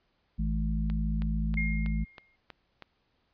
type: harmonic tone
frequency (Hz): 53.8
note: A1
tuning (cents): -38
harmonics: 1 / 3 / 4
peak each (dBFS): -28 / -33 / -34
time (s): 0.38-2.05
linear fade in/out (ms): 20
type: click train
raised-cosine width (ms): 0.3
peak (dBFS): -27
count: 7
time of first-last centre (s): 0.9-2.823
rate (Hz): 3.12
type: tone with exponential decay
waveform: sine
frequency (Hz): 2130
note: C7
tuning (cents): +30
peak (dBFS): -28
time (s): 1.57-2.36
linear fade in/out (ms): 5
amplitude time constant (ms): 170
effects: pink hiss -73 dBFS RMS until 3.33 s + resampled to 11025 Hz